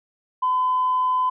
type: tone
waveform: sine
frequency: 1014 Hz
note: B5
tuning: 45 cents sharp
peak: -17 dBFS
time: 0.42-1.3 s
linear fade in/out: 10 ms
effects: tanh soft clip ceiling -13 dBFS